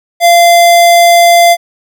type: tone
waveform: square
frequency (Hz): 689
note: F5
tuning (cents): -24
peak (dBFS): -3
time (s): 0.2-1.57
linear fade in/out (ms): 50
effects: none